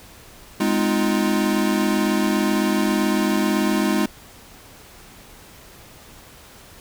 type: chord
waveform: square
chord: F minor seventh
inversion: first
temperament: equal with one note detuned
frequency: 207.7 / 255.2 / 311.1 / 349.2 Hz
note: Ab3 / C4 / Eb4 / F4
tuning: 0 / -43 / 0 / 0 cents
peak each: -22 / -26 / -24 / -26 dBFS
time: 0.6-4.06 s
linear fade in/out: 5 ms
effects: pink hiss -45 dBFS RMS until 6.8 s